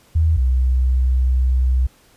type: tone pair in turn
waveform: sine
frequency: 80 / 63.64 Hz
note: D#2 / C2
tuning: +49 / -47 cents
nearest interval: major third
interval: 396 cents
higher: first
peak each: -12 / -13 dBFS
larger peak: first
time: 0.15-0.37 / 0.37-1.87 s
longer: second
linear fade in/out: 10 ms
effects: pink hiss -53 dBFS RMS until 2.16 s + resampled to 32000 Hz